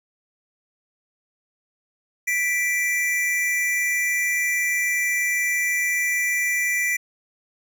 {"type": "tone pair together", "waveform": "square", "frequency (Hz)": [1975.3, 2349], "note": ["B6", "D7"], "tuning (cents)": [0, 0], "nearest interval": "minor third", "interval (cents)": 300, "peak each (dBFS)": [-23, -25], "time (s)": [2.27, 6.97], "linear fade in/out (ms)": 10, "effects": []}